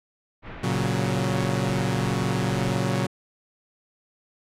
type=low-pass noise; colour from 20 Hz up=pink; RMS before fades=-39 dBFS; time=0.42-2.79 s; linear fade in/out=50 ms; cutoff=2700 Hz; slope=24 dB/octave
type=chord; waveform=sawtooth; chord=F# major; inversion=first; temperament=equal; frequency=116.54 / 138.59 / 185 Hz; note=A#2 / C#3 / F#3; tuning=0 / 0 / 0 cents; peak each=-23 dBFS; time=0.63-3.07 s; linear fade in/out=10 ms
effects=low-pass 10000 Hz 12 dB/octave